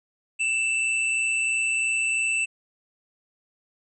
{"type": "tone pair together", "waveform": "square", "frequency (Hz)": [2650, 2773], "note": ["E7", "F7"], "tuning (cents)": [9, -13], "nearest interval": "minor second", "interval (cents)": 78, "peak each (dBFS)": [-23, -33], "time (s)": [0.39, 2.46], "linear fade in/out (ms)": 20, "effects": ["resampled to 24000 Hz"]}